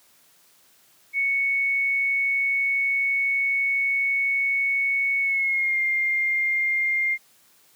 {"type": "tone with pitch glide", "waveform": "sine", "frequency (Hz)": [2217, 2112], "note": ["C#7", "C7"], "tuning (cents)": [0, 16], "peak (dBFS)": -20, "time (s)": [1.13, 7.18], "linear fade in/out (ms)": 50, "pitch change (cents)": -84, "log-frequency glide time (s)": [5.21, 5.8], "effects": ["white hiss -58 dBFS RMS until 7.75 s", "high-pass 100 Hz 12 dB/octave"]}